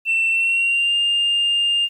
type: tone with pitch glide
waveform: sine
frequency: 2687 to 2808 Hz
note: E7 to F7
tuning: +33 to +9 cents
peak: -14 dBFS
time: 0.05-1.89 s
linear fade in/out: 50 ms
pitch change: +76 cents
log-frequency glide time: 0.31-0.95 s
effects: tanh soft clip ceiling -13 dBFS + 9-bit